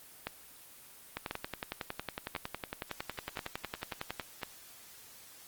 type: two click trains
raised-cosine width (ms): 0.3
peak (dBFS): -19 / -19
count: 34 / 5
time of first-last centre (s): 1.17-4.198 / 0.27-4.432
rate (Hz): 10.9 / 0.961
effects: white hiss -54 dBFS RMS until 5.47 s + Opus 24 kbps